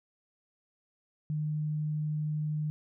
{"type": "tone", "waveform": "sine", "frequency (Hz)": 152.1, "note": "D#3", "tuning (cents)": -39, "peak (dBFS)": -29, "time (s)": [1.3, 2.7], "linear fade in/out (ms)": 0, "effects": []}